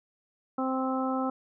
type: harmonic tone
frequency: 261.6 Hz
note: C4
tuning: in tune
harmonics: 1 / 2 / 3 / 4 / 5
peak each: -29 / -34 / -34 / -38 / -35 dBFS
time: 0.58-1.3 s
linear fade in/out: 5 ms
effects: none